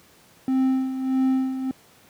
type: tone with tremolo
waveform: triangle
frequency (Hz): 262.2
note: C4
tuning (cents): +4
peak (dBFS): -15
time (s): 0.48-1.71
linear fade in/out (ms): 0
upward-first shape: sine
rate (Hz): 1.6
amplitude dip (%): 65
effects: pink hiss -54 dBFS RMS until 2.09 s + high-pass 100 Hz 12 dB/octave